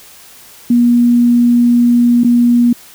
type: tone with dropouts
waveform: sine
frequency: 240 Hz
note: B3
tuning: 49 cents flat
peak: -6 dBFS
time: 0.7-2.73 s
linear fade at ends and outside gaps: 5 ms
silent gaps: 2.236-2.245 s
effects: white hiss -39 dBFS RMS until 2.94 s